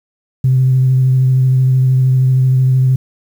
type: tone with vibrato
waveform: sine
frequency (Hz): 129.9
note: C3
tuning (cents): -12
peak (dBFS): -7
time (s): 0.44-2.96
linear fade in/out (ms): 5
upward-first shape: triangle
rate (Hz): 13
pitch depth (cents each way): 22
effects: tanh soft clip ceiling -3 dBFS + 7-bit